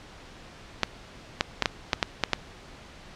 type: clicks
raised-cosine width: 0.2 ms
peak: -3 dBFS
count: 8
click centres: 0.833 / 1.409 / 1.623 / 1.658 / 1.932 / 2.028 / 2.237 / 2.333 s
effects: pink hiss -47 dBFS RMS until 3.15 s + low-pass 5000 Hz 12 dB/octave